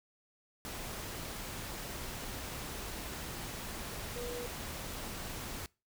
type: tone in noise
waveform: sine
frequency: 484.8 Hz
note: B4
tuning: 32 cents flat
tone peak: -40 dBFS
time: 4.16-4.46 s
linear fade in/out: 0 ms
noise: pink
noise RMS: -42 dBFS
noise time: 0.65-5.66 s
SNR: -1 dB
effects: noise-tail reverb RT60 0.3 s tail -24 dB re dry